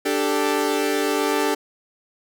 sawtooth chord, D suspended fourth, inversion none, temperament equal, 293.7 / 392 / 440 Hz, D4 / G4 / A4, 0 / 0 / 0 cents, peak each -20 dBFS, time 0.05-1.55 s, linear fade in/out 10 ms, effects none

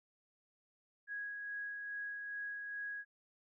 sine tone with tremolo, 1657 Hz, G#6, 4 cents flat, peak -39 dBFS, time 1.07-3.05 s, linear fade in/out 50 ms, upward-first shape sine, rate 2.4 Hz, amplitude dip 30%, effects none

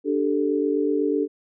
sine chord, D suspended fourth, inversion none, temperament equal, 293.7 / 392 / 440 Hz, D4 / G4 / A4, 0 / 0 / 0 cents, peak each -23 / -25 / -24 dBFS, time 0.04-1.28 s, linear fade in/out 50 ms, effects none

